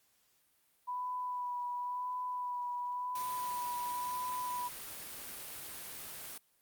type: tone with vibrato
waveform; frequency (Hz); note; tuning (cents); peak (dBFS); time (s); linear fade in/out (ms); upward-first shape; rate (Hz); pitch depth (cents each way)
sine; 987.8; B5; 0; -35; 0.87-4.69; 20; sine; 0.95; 18
type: noise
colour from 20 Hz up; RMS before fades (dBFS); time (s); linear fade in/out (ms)
white; -45; 3.15-6.38; 5
effects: white hiss -72 dBFS RMS until 6.61 s + Opus 48 kbps